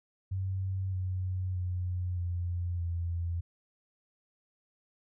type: tone with pitch steps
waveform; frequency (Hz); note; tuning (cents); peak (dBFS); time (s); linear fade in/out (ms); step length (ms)
sine; 95 / 92.51 / 90.08 / 87.72 / 85.42; F#2 / F#2 / F#2 / F2 / F2; +46 / 0 / -46 / +8 / -38; -30; 0.31-3.41; 10; 620
effects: none